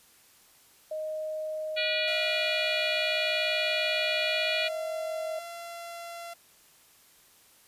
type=tone with pitch glide; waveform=sine; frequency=622.3 to 637.6 Hz; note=D#5 to D#5; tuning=0 to +42 cents; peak=-31 dBFS; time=0.91-5.39 s; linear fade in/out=5 ms; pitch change=+42 cents; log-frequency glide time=4.19-4.84 s
type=harmonic tone; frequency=484 Hz; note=B4; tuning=35 cents flat; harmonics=3 / 4 / 5 / 6 / 7 / 8 / 9; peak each=-38 / -37 / -30 / -35 / -35 / -38 / -36 dBFS; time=1.76-4.69 s; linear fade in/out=20 ms
type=tone; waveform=sawtooth; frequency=683 Hz; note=F5; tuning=39 cents flat; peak=-35 dBFS; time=2.07-6.34 s; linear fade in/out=10 ms
effects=white hiss -59 dBFS RMS until 7.67 s + resampled to 32000 Hz